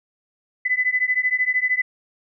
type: beating tone pair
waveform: sine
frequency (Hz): 2000 / 2013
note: B6 / B6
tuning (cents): +21 / +33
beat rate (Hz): 13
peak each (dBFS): -21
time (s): 0.65-1.82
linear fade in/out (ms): 10
effects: none